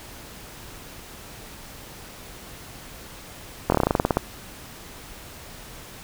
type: slowing click train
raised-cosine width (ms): 1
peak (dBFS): -4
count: 13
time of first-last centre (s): 3.7-4.17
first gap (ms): 22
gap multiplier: 1.1
effects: pink hiss -42 dBFS RMS until 6.03 s